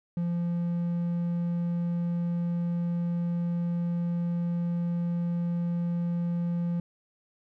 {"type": "tone", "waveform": "triangle", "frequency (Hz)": 172.3, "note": "F3", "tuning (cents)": -23, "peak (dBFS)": -24, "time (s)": [0.17, 6.8], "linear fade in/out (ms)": 2, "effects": []}